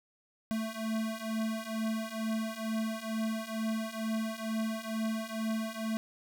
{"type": "beating tone pair", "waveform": "square", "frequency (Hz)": [220, 222.2], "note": ["A3", "A3"], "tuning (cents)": [0, 17], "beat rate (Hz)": 2.2, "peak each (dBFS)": [-37, -35], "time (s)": [0.51, 5.97], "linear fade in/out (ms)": 0, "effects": []}